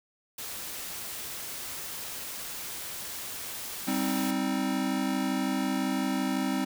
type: noise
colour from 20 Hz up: white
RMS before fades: -38 dBFS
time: 0.38-4.31 s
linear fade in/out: 5 ms
type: chord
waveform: square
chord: C minor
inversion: second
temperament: equal with one note detuned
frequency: 196 / 261.6 / 314 Hz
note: G3 / C4 / Eb4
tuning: 0 / 0 / +16 cents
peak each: -33 / -30 / -34 dBFS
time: 3.87-6.65 s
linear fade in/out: 10 ms
effects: none